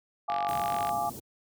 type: chord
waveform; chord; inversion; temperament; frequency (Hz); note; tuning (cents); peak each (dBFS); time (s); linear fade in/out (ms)
sine; D diminished; first; equal; 698.5 / 830.6 / 1174.7; F5 / Ab5 / D6; 0 / 0 / 0; -31 / -30 / -34; 0.28-1.1; 10
type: click train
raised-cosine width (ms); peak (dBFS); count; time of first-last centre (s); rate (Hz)
0.3; -20; 29; 0.3-0.892; 47.3
type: band-stop noise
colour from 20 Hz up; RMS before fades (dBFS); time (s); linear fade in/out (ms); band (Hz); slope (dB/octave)
pink; -40; 0.48-1.2; 10; 470 to 7500; 12
effects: high-pass 100 Hz 12 dB/octave